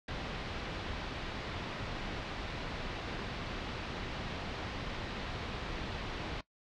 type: low-pass noise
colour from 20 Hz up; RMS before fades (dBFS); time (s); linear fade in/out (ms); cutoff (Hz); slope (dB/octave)
pink; -40; 0.08-6.41; 5; 4200; 24
effects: noise-tail reverb RT60 0.1 s tail -19 dB re dry